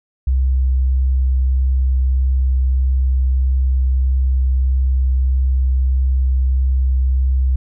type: tone with vibrato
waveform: sine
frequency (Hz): 64.9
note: C2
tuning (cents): -13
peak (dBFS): -12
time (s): 0.27-7.56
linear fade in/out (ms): 5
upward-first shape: triangle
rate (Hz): 1.6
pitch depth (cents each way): 9
effects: none